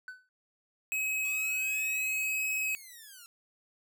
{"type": "tone with exponential decay", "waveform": "triangle", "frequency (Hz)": 1505, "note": "F#6", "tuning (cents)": 29, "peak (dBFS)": -35, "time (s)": [0.08, 0.29], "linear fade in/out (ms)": 1, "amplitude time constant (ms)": 45}
{"type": "tone", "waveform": "square", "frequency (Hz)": 2553, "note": "D#7", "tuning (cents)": 44, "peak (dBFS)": -30, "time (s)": [0.92, 2.75], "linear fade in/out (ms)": 0}
{"type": "linear two-way sweep", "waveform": "5% pulse", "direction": "up then down", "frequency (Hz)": [1100, 2638, 1337], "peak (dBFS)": -38, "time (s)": [1.25, 3.26], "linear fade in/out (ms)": 0, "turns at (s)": 2.55}
{"effects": []}